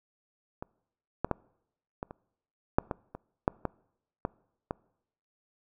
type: clicks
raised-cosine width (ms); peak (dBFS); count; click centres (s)
1; -23 / -13 / -13 / -20 / -28 / -7 / -17 / -25 / -9 / -15 / -15 / -17; 12; 0.625 / 1.246 / 1.313 / 2.029 / 2.109 / 2.785 / 2.912 / 3.15 / 3.479 / 3.653 / 4.251 / 4.709
effects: noise-tail reverb RT60 0.8 s tail -25 dB re dry